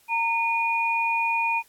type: tone pair together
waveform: sine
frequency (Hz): 919 / 2453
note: A#5 / D#7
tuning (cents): -25 / -25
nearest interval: octave + perfect fourth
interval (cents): 1700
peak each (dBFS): -24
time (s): 0.08-1.63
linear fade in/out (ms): 50
effects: white hiss -59 dBFS RMS until 1.68 s + AAC 64 kbps